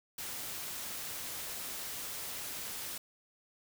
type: noise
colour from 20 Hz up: white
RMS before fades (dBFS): -41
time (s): 0.18-2.98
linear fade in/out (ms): 5
effects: none